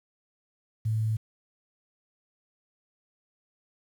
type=tone with quantisation; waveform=sine; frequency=110 Hz; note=A2; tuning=in tune; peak=-24 dBFS; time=0.85-1.17 s; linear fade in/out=10 ms; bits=9; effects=none